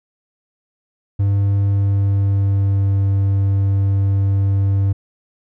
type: tone with pitch glide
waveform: triangle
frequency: 99.7 to 98.27 Hz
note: G2 to G2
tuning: +30 to +5 cents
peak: -11 dBFS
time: 1.19-4.93 s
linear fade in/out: 10 ms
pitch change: -25 cents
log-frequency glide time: 1.58-2.96 s
effects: none